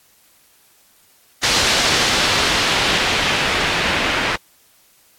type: noise with low-pass filter sweep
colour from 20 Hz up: white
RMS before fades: -18 dBFS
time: 1.43-4.36 s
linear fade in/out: 5 ms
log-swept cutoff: 4900 to 2300 Hz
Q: 1.1
effects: white hiss -54 dBFS RMS until 5.18 s + AAC 64 kbps